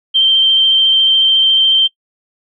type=tone with vibrato; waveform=sine; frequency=3136 Hz; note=G7; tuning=in tune; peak=-7 dBFS; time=0.14-1.88 s; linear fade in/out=20 ms; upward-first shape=sine; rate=14 Hz; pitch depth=13 cents each way; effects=noise-tail reverb RT60 0.1 s tail -24 dB re dry